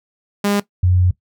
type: tone pair in turn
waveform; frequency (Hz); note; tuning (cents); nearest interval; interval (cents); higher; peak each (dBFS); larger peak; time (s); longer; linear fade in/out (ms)
sawtooth / sine; 203.1 / 90.63; G#3 / F#2; -38 / -35; octave + major second; 1397; first; -11; neither; 0.44-0.6 / 0.83-1.11; second; 5
effects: noise-tail reverb RT60 0.1 s tail -17 dB re dry